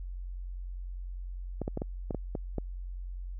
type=clicks; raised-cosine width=2 ms; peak=-19 dBFS; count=8; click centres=1.617 / 1.679 / 1.774 / 1.819 / 2.108 / 2.147 / 2.352 / 2.583 s; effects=added 45 Hz sine -36 dBFS peak until 3.39 s